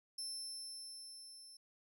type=tone with level ramp; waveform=30% pulse; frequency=5320 Hz; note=E8; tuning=15 cents sharp; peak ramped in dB=-37 to -51 dBFS; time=0.18-1.57 s; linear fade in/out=5 ms; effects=none